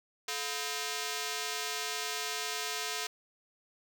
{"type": "ring-modulated tone", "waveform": "5% pulse", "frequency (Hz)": 570, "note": "C#5", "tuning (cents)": 48, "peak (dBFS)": -19, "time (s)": [0.28, 3.07], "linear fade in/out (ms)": 5, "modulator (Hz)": 136, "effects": []}